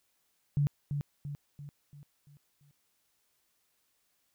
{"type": "tone with echo", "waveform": "sine", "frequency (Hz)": 143.9, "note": "D3", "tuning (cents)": -35, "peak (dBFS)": -24, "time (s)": [0.57, 0.67], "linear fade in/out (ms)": 0, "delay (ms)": 340, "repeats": 6, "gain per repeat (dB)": -6, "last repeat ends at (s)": 2.71, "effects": ["white hiss -75 dBFS RMS until 4.34 s"]}